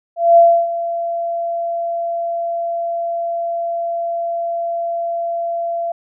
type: tone with ADSR envelope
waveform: sine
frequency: 680 Hz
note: F5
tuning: 46 cents flat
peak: -4 dBFS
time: 0.16-5.92 s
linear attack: 210 ms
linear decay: 300 ms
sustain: -14 dB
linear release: 4 ms
effects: none